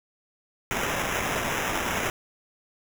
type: noise with sample-and-hold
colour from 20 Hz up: blue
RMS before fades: -28 dBFS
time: 0.71-2.1 s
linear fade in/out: 0 ms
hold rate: 4410 Hz
effects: none